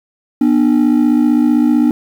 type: ring-modulated tone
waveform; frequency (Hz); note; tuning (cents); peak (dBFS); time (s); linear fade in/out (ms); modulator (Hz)
triangle; 271.5; C#4; -36; -3; 0.41-1.91; 2; 27.8
effects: tanh soft clip ceiling 0 dBFS + 7-bit